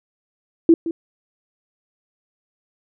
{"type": "tone with echo", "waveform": "sine", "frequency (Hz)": 331.5, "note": "E4", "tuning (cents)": 10, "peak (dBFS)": -7, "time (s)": [0.69, 0.74], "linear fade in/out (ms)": 2, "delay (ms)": 170, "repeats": 1, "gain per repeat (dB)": -14, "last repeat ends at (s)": 0.91, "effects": []}